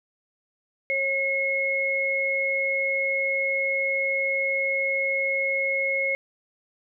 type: tone pair together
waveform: sine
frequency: 543 / 2170 Hz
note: C#5 / C#7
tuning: -36 / -37 cents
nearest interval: 2 octaves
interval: 2399 cents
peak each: -28 / -23 dBFS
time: 0.9-6.15 s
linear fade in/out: 0 ms
effects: none